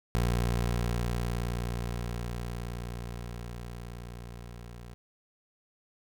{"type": "tone with level ramp", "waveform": "20% pulse", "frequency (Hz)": 59.2, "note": "A#1", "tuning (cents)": 27, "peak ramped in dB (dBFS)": [-20, -39], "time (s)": [0.15, 4.94], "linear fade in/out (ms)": 0, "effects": []}